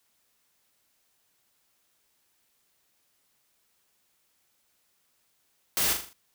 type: noise with echo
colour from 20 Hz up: white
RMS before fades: -26 dBFS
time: 5.77-5.93 s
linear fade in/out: 0 ms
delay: 40 ms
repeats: 5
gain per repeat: -6 dB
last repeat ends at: 6.13 s
effects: white hiss -71 dBFS RMS until 6.34 s